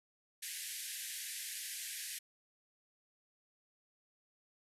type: band-pass noise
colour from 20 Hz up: white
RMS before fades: -44 dBFS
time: 0.42-2.19 s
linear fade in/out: 10 ms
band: 1600 to 13000 Hz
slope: 96 dB/octave
effects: none